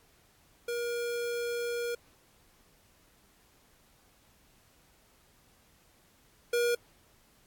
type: tone pair in turn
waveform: square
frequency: 475.6 / 477.7 Hz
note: A#4 / A#4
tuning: +35 / +42 cents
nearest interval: unison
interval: 7 cents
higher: second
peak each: -32 / -26 dBFS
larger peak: second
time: 0.68-1.95 / 6.53-6.75 s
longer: first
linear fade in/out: 5 ms
effects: pink hiss -64 dBFS RMS until 7.46 s + AAC 64 kbps